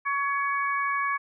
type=harmonic tone; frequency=561 Hz; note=C#5; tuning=21 cents sharp; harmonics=2 / 3 / 4; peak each=-26 / -30 / -32 dBFS; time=0.05-1.18 s; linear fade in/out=20 ms; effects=none